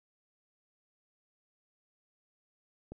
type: click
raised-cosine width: 2 ms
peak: -30 dBFS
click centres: 2.92 s
effects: none